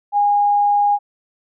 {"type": "tone", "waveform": "sine", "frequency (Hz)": 819, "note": "G#5", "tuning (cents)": -24, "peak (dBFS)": -12, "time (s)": [0.12, 0.99], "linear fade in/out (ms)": 50, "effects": []}